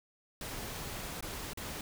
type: noise with dropouts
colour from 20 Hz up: pink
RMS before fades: -41 dBFS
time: 0.41-1.81 s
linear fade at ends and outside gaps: 2 ms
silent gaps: 1.208-1.225 / 1.534-1.573 s
effects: none